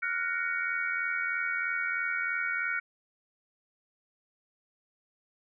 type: chord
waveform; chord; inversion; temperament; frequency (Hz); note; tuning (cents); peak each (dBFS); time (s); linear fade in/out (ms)
sine; Gb major seventh; third; equal with one note detuned; 1396.9 / 1480 / 1864.7 / 2248; F6 / Gb6 / Bb6 / Db7; 0 / 0 / 0 / +24; -34 / -33 / -38 / -33; 0.02-2.8; 10
effects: none